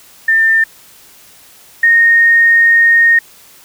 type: tone pair in turn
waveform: sine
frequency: 1797 / 1850.7 Hz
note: A6 / A#6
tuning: +36 / -13 cents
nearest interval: minor second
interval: 51 cents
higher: second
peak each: -7 / -5 dBFS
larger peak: second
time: 0.28-0.64 / 1.83-3.19 s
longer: second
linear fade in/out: 5 ms
effects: white hiss -42 dBFS RMS until 3.64 s